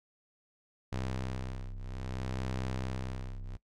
sawtooth ring-modulated tone, 64.4 Hz, C2, 27 cents flat, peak -28 dBFS, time 0.92-3.57 s, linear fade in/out 10 ms, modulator 32.5 Hz, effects noise-tail reverb RT60 0.1 s tail -19 dB re dry + low-pass 7000 Hz 12 dB/octave

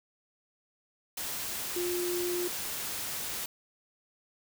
sine tone in noise, 353.7 Hz, F4, 22 cents sharp, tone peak -30 dBFS, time 1.76-2.48 s, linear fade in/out 5 ms, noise white, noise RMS -36 dBFS, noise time 1.17-3.46 s, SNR +3 dB, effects none

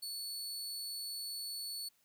sawtooth tone, 4435 Hz, C#8, in tune, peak -37 dBFS, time 0.02-1.89 s, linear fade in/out 10 ms, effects white hiss -73 dBFS RMS until 2.04 s

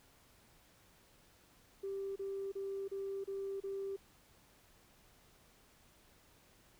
sine tone bursts, 392 Hz, G4, in tune, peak -37 dBFS, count 6, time 1.83-3.965 s, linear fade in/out 10 ms, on 330 ms, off 31 ms, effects tanh soft clip ceiling -33 dBFS + pink hiss -66 dBFS RMS until 6.79 s

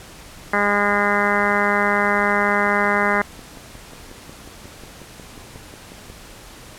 harmonic tone, 204.1 Hz, G#3, 30 cents flat, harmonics 1 / 2 / 3 / 4 / 5 / 6 / 7 / 8 / 9 / 10, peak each -25 / -25 / -25 / -25 / -25 / -25 / -25 / -25 / -25 / -25 dBFS, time 0.53-3.22 s, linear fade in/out 5 ms
click train, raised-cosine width 2 ms, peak -26 dBFS, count 21, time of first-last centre 2.49-6.1 s, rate 5.54 Hz
effects pink hiss -41 dBFS RMS until 6.78 s + low-pass 12000 Hz 12 dB/octave

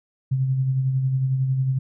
sine tone with tremolo, 132 Hz, C3, 16 cents sharp, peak -17 dBFS, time 0.31-1.79 s, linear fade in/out 10 ms, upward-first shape sine, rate 11 Hz, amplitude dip 40%, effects none

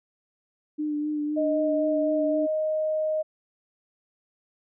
sine tone with vibrato, 299.3 Hz, D4, 33 cents sharp, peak -25 dBFS, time 0.78-2.47 s, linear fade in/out 20 ms, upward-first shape sine, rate 3.9 Hz, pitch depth 22 cents each way
sine tone, 622.3 Hz, D#5, in tune, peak -23 dBFS, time 1.36-3.23 s, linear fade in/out 20 ms
effects none

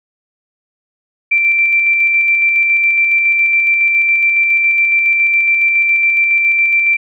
sine tone with tremolo, 2349 Hz, D7, in tune, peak -8 dBFS, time 1.31-6.97 s, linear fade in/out 10 ms, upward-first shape square, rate 7.2 Hz, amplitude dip 25%, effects none

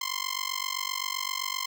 10% pulse tone with amplitude modulation, 1046.5 Hz, C6, in tune, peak -17 dBFS, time 0.01-1.66 s, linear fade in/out 5 ms, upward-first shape sine, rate 47.7 Hz, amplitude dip 100%, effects none

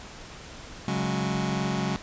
sawtooth chord, C# suspended fourth, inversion none, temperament just, 138.59 / 184.79 / 207.9 Hz, C#3 / F#3 / G#3, 0 / -2 / +2 cents, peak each -26 / -25 / -26 dBFS, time 0.88-1.96 s, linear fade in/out 0 ms, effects pink hiss -43 dBFS RMS until 2.02 s + resampled to 16000 Hz

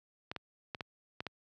clicks, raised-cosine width 0.3 ms, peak -22 dBFS, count 6, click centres 0.315 / 0.363 / 0.748 / 0.808 / 1.205 / 1.267 s, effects high-pass 80 Hz 12 dB/octave

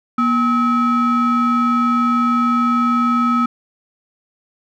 triangle ring-modulated tone, 523.3 Hz, C5, in tune, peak -8 dBFS, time 0.18-3.46 s, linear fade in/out 5 ms, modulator 763 Hz, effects none

